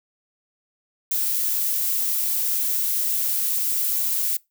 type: noise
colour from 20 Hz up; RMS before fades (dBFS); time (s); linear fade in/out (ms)
violet; -23; 1.11-4.37; 5
effects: noise-tail reverb RT60 0.2 s tail -23 dB re dry